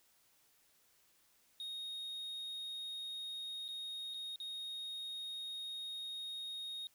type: tone with dropouts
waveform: triangle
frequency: 3729 Hz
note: A#7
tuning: in tune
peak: -40 dBFS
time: 1.6-6.87 s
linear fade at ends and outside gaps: 1 ms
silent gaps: 3.681-3.687 / 4.139-4.143 / 4.359-4.401 s
effects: white hiss -71 dBFS RMS until 6.94 s